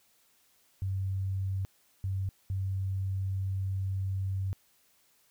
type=tone bursts at uneven times; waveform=sine; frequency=96 Hz; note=G2; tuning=36 cents flat; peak=-29 dBFS; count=3; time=0.82-1.65 / 2.04-2.29 / 2.5-4.53 s; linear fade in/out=0 ms; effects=white hiss -67 dBFS RMS until 5.3 s